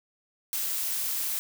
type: noise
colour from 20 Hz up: blue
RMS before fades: -30 dBFS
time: 0.53-1.39 s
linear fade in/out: 0 ms
effects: none